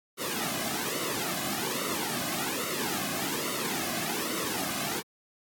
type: noise with flanger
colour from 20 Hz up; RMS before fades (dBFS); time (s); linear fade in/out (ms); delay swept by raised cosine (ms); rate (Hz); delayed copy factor
pink; -31; 0.17-5.03; 50; 1.2 to 2.2; 1.2; -0.75
effects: high-pass 200 Hz 12 dB/octave + AAC 64 kbps